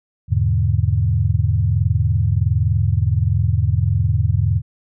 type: chord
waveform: sine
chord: E dominant seventh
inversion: none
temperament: equal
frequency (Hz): 82.41 / 103.83 / 123.47 / 146.83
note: E2 / G#2 / B2 / D3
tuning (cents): 0 / 0 / 0 / 0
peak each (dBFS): -19 / -17 / -22 / -23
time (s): 0.28-4.62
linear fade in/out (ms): 50
effects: none